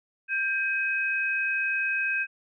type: tone pair together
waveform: sine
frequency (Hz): 1582.1 / 2534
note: G6 / D#7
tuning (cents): +16 / +31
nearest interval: minor sixth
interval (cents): 815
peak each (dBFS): -27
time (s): 0.28-2.27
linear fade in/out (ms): 50
effects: none